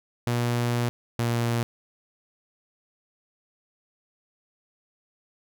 sawtooth tone pair in turn, 120 / 117.87 Hz, B2 / A#2, -49 / +20 cents, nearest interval unison, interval 31 cents, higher first, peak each -19 dBFS, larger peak neither, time 0.27-0.89 / 1.19-1.63 s, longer first, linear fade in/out 0 ms, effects none

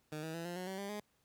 15% pulse tone with pitch steps, 153.2 / 160.08 / 167.26 / 174.77 / 182.61 / 190.8 / 199.37 / 208.3 Hz, D#3 / D#3 / E3 / F3 / F#3 / G3 / G3 / G#3, -27 / +50 / +26 / +2 / -22 / -47 / +30 / +5 cents, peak -34 dBFS, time 0.12-1 s, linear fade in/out 2 ms, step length 110 ms, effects pink hiss -75 dBFS RMS until 1.24 s + high-pass 60 Hz 12 dB/octave

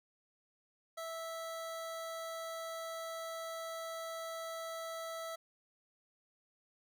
25% pulse tone, 656 Hz, E5, 9 cents flat, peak -37 dBFS, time 0.97-5.36 s, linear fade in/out 10 ms, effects none

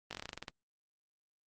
slowing click train, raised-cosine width 0.2 ms, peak -23 dBFS, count 12, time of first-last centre 0.11-0.482 s, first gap 18 ms, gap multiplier 1.12, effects Opus 32 kbps

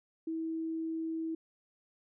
sine tone, 324 Hz, E4, 30 cents flat, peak -33 dBFS, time 0.27-1.35 s, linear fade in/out 5 ms, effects none

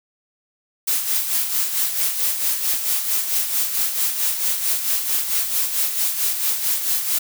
blue noise with tremolo, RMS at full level -19 dBFS, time 0.87-7.19 s, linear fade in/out 10 ms, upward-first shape sine, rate 4.5 Hz, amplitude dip 55%, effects none

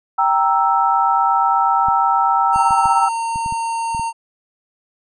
sine chord, E diminished, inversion first, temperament equal, 784 / 932.3 / 1318.5 Hz, G5 / Bb5 / E6, 0 / 0 / 0 cents, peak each -17 dBFS, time 0.18-3.09 s, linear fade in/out 10 ms
clicks, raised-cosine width 5 ms, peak -19 dBFS, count 9, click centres 1.885 / 2.56 / 2.708 / 2.857 / 3.359 / 3.461 / 3.524 / 3.948 / 3.996 s
harmonic tone, 916 Hz, A#5, 31 cents flat, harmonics 1 / 3 / 5 / 7 / 9 / 10, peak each -19 / -34 / -40 / -40 / -42 / -37 dBFS, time 2.52-4.13 s, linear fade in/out 50 ms
effects none

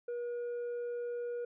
sine tone with tanh clipping, 480.1 Hz, B4, 49 cents flat, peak -36 dBFS, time 0.08-1.45 s, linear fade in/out 5 ms, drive 3 dB, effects none

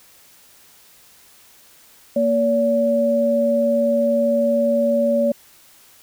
sine tone pair together, 233.1 / 571 Hz, A#3 / D5, 0 / -49 cents, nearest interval octave + major third, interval 1551 cents, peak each -20 / -16 dBFS, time 2.16-5.32 s, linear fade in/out 5 ms, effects white hiss -50 dBFS RMS until 6.02 s

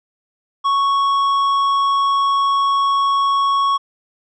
triangle tone with tanh clipping, 1108.7 Hz, C#6, in tune, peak -15 dBFS, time 0.64-3.78 s, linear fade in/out 20 ms, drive 12 dB, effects none

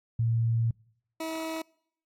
sine / 20% pulse tone pair in turn, 114.9 / 322 Hz, A#2 / E4, -25 / -41 cents, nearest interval octave + tritone, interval 1784 cents, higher second, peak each -23 / -27 dBFS, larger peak first, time 0.19-0.71 / 1.2-1.62 s, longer first, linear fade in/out 5 ms, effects noise-tail reverb RT60 0.7 s tail -26 dB re dry + AAC 64 kbps

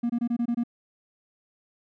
triangle tone bursts, 237 Hz, A#3, 29 cents sharp, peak -20 dBFS, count 7, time 0.03-0.637 s, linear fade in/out 10 ms, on 67 ms, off 23 ms, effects tanh soft clip ceiling -17 dBFS

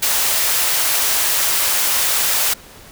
white high-pass noise, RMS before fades -17 dBFS, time 0.02-2.54 s, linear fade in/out 10 ms, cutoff 540 Hz, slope 12 dB/octave, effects pink hiss -41 dBFS RMS until 2.91 s

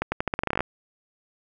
accelerating click train, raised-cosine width 0.5 ms, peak -9 dBFS, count 14, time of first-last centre 0.02-0.606 s, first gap 100 ms, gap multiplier 0.85, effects none

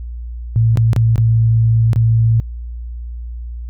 sine tone with dropouts, 113.6 Hz, A#2, 44 cents flat, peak -9 dBFS, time 0.56-2.4 s, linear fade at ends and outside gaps 0 ms, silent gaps 0.758-0.773 / 0.932-0.963 / 1.158-1.18 / 1.932-1.96 s, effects added 59 Hz sine -24 dBFS peak until 3.69 s

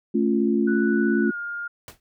sine chord, A augmented, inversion none, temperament equal, 220 / 277.2 / 349.2 Hz, A3 / C#4 / E#4, 0 / 0 / 0 cents, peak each -21 / -24 / -23 dBFS, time 0.14-1.31 s, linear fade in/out 10 ms
sine tone with pitch glide, 1480 to 1412.3 Hz, F#6 to F6, 0 to +19 cents, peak -28 dBFS, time 0.67-1.68 s, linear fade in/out 10 ms, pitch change -81 cents, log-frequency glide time 1.23-1.37 s
pink noise with exponential decay, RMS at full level -35 dBFS, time 1.88-2 s, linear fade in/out 1 ms, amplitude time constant 26 ms
effects none

